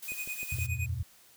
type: noise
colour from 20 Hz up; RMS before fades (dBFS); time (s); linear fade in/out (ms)
blue; -42; 0.02-0.67; 10
type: tone with tremolo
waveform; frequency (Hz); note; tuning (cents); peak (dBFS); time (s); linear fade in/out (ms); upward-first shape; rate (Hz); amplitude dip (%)
square; 2489; D#7; 0; -34; 0.08-0.86; 2; sine; 9.7; 85
type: click train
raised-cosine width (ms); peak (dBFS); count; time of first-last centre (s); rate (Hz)
2; -35; 4; 0.12-0.586; 6.44
type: chord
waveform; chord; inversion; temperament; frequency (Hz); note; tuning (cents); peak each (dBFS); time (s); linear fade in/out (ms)
sine; E suspended second; none; equal with one note detuned; 82.41 / 92.5 / 121.35; E2 / F#2 / B2; 0 / 0 / -30; -35; 0.52-1.03; 5
effects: white hiss -59 dBFS RMS until 1.36 s